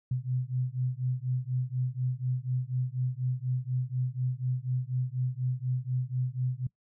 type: beating tone pair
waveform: sine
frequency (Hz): 125 / 129.1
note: B2 / C3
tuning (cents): +21 / -23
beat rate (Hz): 4.1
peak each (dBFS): -31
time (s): 0.11-6.67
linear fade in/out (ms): 5
effects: noise-tail reverb RT60 0.1 s tail -22 dB re dry